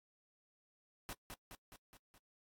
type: noise with echo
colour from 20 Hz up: pink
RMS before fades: -45 dBFS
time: 1.09-1.13 s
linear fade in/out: 0 ms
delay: 210 ms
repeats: 5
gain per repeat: -4 dB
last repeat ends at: 2.18 s
effects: noise-tail reverb RT60 0.1 s tail -23 dB re dry + AAC 64 kbps